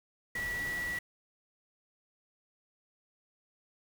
sine tone in noise, 1943 Hz, B6, 29 cents flat, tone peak -33 dBFS, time 0.35-0.99 s, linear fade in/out 5 ms, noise pink, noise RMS -44 dBFS, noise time 0.35-0.99 s, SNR +8 dB, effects none

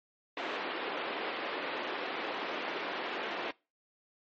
pink band-pass noise, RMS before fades -37 dBFS, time 0.37-3.51 s, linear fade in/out 2 ms, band 310 to 3300 Hz, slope 24 dB/octave, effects noise-tail reverb RT60 0.3 s tail -24 dB re dry + MP3 32 kbps

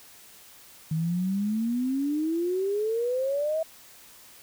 sine exponential sweep, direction up, 155.5 to 652 Hz, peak -24 dBFS, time 0.91-3.63 s, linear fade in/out 5 ms, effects white hiss -51 dBFS RMS until 4.42 s

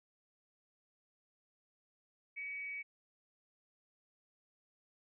sine tone with frequency modulation, 2261 Hz, C#7, 34 cents sharp, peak -40 dBFS, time 2.36-2.83 s, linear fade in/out 20 ms, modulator 339 Hz, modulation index 0.24, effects none

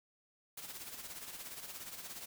white noise with tremolo, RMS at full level -45 dBFS, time 0.57-2.26 s, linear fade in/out 5 ms, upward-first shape sine, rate 17 Hz, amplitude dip 55%, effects none

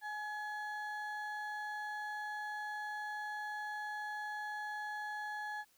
triangle ring-modulated tone, 1268 Hz, D#6, 32 cents sharp, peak -34 dBFS, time 0.01-5.65 s, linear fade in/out 50 ms, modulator 427 Hz, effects white hiss -70 dBFS RMS until 5.77 s

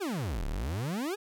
40% pulse exponential two-way sweep, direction down then up, 434.3 to 32.4 to 434.3 Hz, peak -30 dBFS, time 0-1.16 s, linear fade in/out 20 ms, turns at 0.46 s, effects none

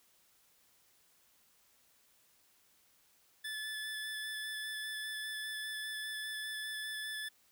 25% pulse tone with vibrato, 1735 Hz, A6, 25 cents flat, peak -35 dBFS, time 3.44-7.29 s, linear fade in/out 10 ms, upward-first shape square, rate 5 Hz, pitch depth 8 cents each way, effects white hiss -69 dBFS RMS until 7.51 s

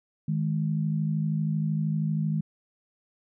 sine tone pair together, 157.15 / 210 Hz, D#3 / G#3, +18 / +19 cents, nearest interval perfect fourth, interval 501 cents, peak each -25 / -30 dBFS, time 0.28-2.41 s, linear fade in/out 5 ms, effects none

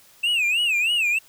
triangle tone with vibrato, 2641 Hz, E7, 3 cents sharp, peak -17 dBFS, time 0.23-1.19 s, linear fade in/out 10 ms, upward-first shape sine, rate 3.2 Hz, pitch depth 180 cents each way, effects white hiss -53 dBFS RMS until 1.28 s

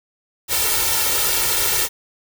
white noise with comb filter, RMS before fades -19 dBFS, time 0.48-1.89 s, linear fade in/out 50 ms, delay 2.2 ms, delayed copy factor +0.9, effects none

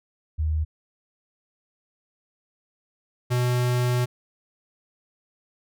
sine / square tone pair in turn, 77.78 / 123.6 Hz, D#2 / B2, 0 / +2 cents, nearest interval minor sixth, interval 802 cents, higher second, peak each -21 dBFS, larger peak neither, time 0.38-0.65 / 3.3-4.06 s, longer second, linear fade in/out 20 ms, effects none

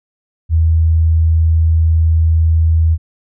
sine tone, 81 Hz, E2, 30 cents flat, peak -8 dBFS, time 0.49-2.98 s, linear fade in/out 50 ms, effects none

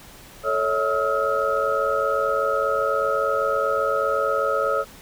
sine tone cluster, 439.5 / 556 / 644 / 1281 / 1386 Hz, A4 / C#5 / E5 / E6 / F6, -2 / +5 / -41 / -50 / -14 cents, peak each -27 / -23 / -30 / -24 / -29 dBFS, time 0.43-4.85 s, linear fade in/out 50 ms, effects pink hiss -45 dBFS RMS until 5.01 s

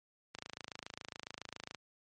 click train, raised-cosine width 0.2 ms, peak -25 dBFS, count 39, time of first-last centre 0.35-1.747 s, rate 27.2 Hz, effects high-pass 80 Hz 12 dB/octave + MP3 48 kbps

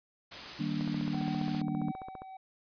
white noise, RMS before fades -42 dBFS, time 0.31-1.62 s, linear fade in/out 10 ms
sine chord, Eb major seventh, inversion none, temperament just, 155.56 / 194.45 / 233.3 / 291.7 Hz, Eb3 / G3 / Bb3 / D4, 0 / -14 / +2 / -12 cents, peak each -36 dBFS, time 0.59-1.92 s, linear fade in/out 10 ms
click train, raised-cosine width 1 ms, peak -29 dBFS, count 22, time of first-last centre 0.81-2.219 s, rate 14.9 Hz
triangle tone with tremolo, 761 Hz, F#5, 48 cents sharp, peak -38 dBFS, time 1.13-2.37 s, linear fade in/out 5 ms, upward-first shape triangle, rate 1.6 Hz, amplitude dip 50%
effects resampled to 11025 Hz

